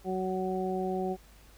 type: harmonic tone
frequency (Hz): 186.7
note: F#3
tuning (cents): +16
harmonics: 1 / 2 / 3 / 4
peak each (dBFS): -34 / -32 / -40 / -35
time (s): 0.04-1.17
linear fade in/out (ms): 50
effects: added 51 Hz sine -55 dBFS peak until 1.57 s + pink hiss -59 dBFS RMS until 1.57 s